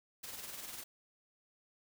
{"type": "noise with tremolo", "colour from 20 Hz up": "white", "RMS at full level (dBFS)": -44, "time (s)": [0.23, 0.84], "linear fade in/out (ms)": 10, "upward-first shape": "sine", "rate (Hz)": 20, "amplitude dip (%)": 50, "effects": []}